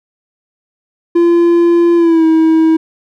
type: tone with pitch glide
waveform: triangle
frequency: 342.4 to 321.3 Hz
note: F4 to E4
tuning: -34 to -44 cents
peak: -4 dBFS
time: 1.15-2.77 s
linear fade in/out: 10 ms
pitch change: -110 cents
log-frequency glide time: 1.96-2.25 s
effects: none